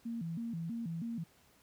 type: tone with vibrato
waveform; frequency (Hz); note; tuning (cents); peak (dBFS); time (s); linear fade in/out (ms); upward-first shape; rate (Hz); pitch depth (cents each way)
sine; 196; G3; 0; -36; 0.05-1.24; 10; square; 3.1; 290
effects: pink hiss -66 dBFS RMS until 1.62 s + high-pass 60 Hz 12 dB/octave